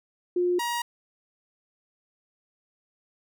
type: tone pair in turn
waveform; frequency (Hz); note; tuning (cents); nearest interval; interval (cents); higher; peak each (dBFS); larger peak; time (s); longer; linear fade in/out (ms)
sine / sawtooth; 355.8 / 949.9; F4 / A#5; +32 / +32; octave + perfect fourth; 1700; second; -21 / -23; first; 0.36-0.59 / 0.59-0.82; neither; 5
effects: none

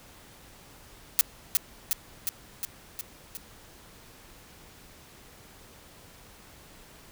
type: noise with echo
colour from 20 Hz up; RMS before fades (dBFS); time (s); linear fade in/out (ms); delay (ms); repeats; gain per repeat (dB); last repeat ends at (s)
blue; -19; 1.19-1.21; 0; 360; 6; -3; 3.37
effects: pink hiss -52 dBFS RMS until 7.11 s

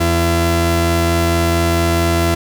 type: tone pair together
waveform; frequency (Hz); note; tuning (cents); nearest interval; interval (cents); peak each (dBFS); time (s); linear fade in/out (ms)
sawtooth; 84.5 / 338; E2 / E4; +43 / +43; 2 octaves; 2400; -11; 0-2.35; 10
effects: none

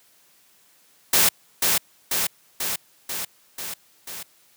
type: noise with echo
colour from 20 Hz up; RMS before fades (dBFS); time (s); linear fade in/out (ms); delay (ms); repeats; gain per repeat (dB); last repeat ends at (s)
white; -17; 1.13-1.29; 5; 490; 6; -3; 4.23
effects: white hiss -58 dBFS RMS until 4.56 s + high-pass 100 Hz 12 dB/octave

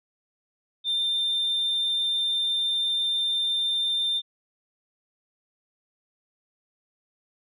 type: tone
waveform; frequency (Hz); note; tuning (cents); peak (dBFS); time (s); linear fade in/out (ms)
sine; 3593; A7; +36; -21; 0.84-4.22; 50
effects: tanh soft clip ceiling -20 dBFS

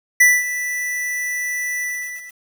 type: tone with ADSR envelope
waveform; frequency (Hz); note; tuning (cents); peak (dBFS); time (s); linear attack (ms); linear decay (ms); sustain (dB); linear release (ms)
square; 1975.5; B6; 0; -8; 0.2-2.36; 9; 220; -14; 530
effects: 7-bit

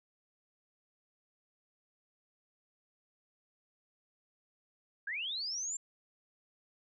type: linear sweep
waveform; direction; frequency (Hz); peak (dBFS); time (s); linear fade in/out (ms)
sine; up; 1545 to 7430; -35; 5.07-5.77; 5
effects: none

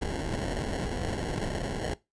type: noise with sample-and-hold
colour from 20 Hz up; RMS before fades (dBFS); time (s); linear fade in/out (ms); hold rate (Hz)
pink; -32; 0.01-1.94; 5; 1225
effects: noise-tail reverb RT60 0.2 s tail -19 dB re dry + resampled to 22050 Hz

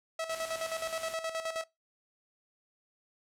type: tone with tremolo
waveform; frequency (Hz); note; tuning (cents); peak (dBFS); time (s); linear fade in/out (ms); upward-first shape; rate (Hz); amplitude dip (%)
sawtooth; 650; E5; -24; -28; 0.19-1.64; 5; square; 9.5; 65
type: noise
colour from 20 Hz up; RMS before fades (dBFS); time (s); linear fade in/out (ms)
white; -44; 0.3-1.14; 5
effects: noise-tail reverb RT60 0.2 s tail -21 dB re dry + low-pass 10000 Hz 12 dB/octave

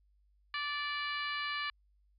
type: harmonic tone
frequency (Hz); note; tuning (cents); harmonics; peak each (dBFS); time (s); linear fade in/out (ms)
583; D5; -13; 2 / 3 / 4 / 5 / 6 / 7 / 8; -39 / -39 / -41 / -43 / -50 / -45 / -51; 0.54-1.7; 2
effects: added 50 Hz sine -66 dBFS peak until 2.18 s + AAC 64 kbps

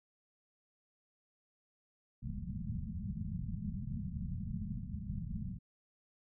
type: low-pass noise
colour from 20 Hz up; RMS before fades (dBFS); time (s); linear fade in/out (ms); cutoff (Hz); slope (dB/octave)
white; -40; 2.22-5.59; 20; 220; 96
effects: none

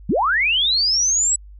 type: linear sweep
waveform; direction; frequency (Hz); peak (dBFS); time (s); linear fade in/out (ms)
sine; up; 128.8 to 7902; -15; 0.09-1.36; 5
effects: added 50 Hz sine -38 dBFS peak until 1.59 s

